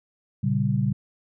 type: chord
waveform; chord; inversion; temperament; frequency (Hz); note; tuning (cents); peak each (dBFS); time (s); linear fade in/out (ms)
sine; G diminished; first; equal; 116.54 / 138.59 / 196; Bb2 / Db3 / G3; 0 / 0 / 0; -25 / -24 / -25; 0.43-0.93; 10
effects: none